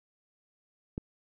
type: click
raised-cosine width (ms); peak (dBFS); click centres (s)
3; -21; 0.979
effects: none